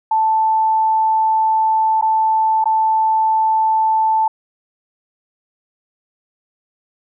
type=tone with dropouts; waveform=sine; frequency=880 Hz; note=A5; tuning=in tune; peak=-12 dBFS; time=0.11-4.28 s; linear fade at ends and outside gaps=5 ms; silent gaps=2.013-2.023 / 2.642-2.656 s; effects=none